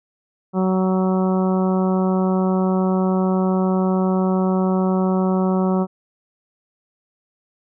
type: harmonic tone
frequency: 187.1 Hz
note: F#3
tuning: 20 cents sharp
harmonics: 1 / 2 / 3 / 4 / 5 / 6 / 7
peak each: -17 / -23 / -27 / -29 / -31 / -33 / -34 dBFS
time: 0.53-5.87 s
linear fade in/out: 50 ms
effects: none